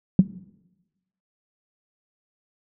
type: tone with exponential decay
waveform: sine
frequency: 185.6 Hz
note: F#3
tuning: 6 cents sharp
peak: -5 dBFS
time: 0.19-0.26 s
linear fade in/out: 2 ms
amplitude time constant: 15 ms
effects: noise-tail reverb RT60 1.0 s tail -19 dB re dry + tanh soft clip ceiling -3 dBFS